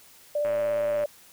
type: tone with vibrato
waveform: sine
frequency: 588 Hz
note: D5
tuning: 2 cents sharp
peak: -23 dBFS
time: 0.35-1.06 s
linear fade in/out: 5 ms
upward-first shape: triangle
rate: 17 Hz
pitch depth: 20 cents each way
type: click train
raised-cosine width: 0.5 ms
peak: -23 dBFS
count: 65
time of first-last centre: 0.45-1.037 s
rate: 109 Hz
effects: white hiss -53 dBFS RMS until 1.32 s